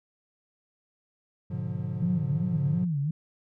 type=chord; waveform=triangle; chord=G# diminished seventh; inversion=none; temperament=equal with one note detuned; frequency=103.83 / 123.47 / 146.83 / 178.28 Hz; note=G#2 / B2 / D3 / F3; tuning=0 / 0 / 0 / +36 cents; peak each=-33 dBFS; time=1.5-2.85 s; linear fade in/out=10 ms
type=tone with vibrato; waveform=sine; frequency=159.3 Hz; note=D#3; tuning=41 cents sharp; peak=-25 dBFS; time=2.02-3.11 s; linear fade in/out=5 ms; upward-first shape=sine; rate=2.8 Hz; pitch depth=230 cents each way
effects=none